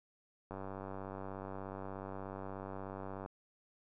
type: click train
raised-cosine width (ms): 1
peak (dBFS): -30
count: 267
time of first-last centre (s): 0.51-3.261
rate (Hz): 96.7
effects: none